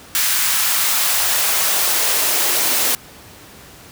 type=noise with high-pass filter sweep; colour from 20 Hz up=white; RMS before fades=-17 dBFS; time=0.15-2.95 s; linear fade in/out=0 ms; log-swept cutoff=1400 to 270 Hz; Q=1; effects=pink hiss -41 dBFS RMS until 3.91 s + high-pass 60 Hz 12 dB/octave